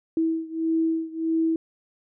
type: beating tone pair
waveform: sine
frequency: 324.2 / 325.8 Hz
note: E4 / E4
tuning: -29 / -20 cents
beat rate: 1.6 Hz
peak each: -24 / -26 dBFS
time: 0.17-1.56 s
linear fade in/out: 2 ms
effects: none